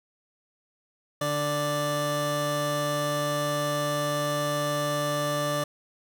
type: tone pair together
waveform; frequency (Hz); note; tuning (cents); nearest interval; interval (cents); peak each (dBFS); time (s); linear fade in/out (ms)
25% pulse; 146.82 / 587.3; D3 / D5; 0 / 0; 2 octaves; 2400; -27 / -23; 1.21-5.64; 5
effects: none